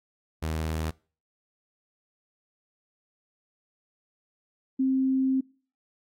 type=tone pair in turn; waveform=sawtooth / sine; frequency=79.2 / 263.9 Hz; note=D#2 / C4; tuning=+31 / +15 cents; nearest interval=octave + major sixth; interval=2084 cents; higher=second; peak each=-24 / -21 dBFS; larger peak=second; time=0.42-0.91 / 4.79-5.41 s; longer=second; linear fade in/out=10 ms; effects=noise-tail reverb RT60 0.4 s tail -24 dB re dry + AAC 48 kbps